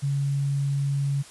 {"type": "tone", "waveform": "sine", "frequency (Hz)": 140, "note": "C#3", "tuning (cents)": 18, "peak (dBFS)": -22, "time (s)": [0.02, 1.23], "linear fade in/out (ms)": 20, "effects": ["white hiss -47 dBFS RMS until 1.3 s", "resampled to 24000 Hz"]}